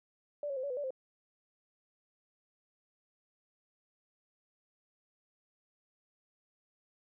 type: tone with pitch steps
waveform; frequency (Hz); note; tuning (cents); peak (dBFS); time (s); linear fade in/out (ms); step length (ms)
sine; 584 / 552 / 516 / 567 / 501 / 579 / 523; D5 / C#5 / C5 / C#5 / B4 / D5 / C5; -10 / -7 / -24 / +39 / +25 / -25 / -1; -34; 0.43-0.906; 2; 68
effects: none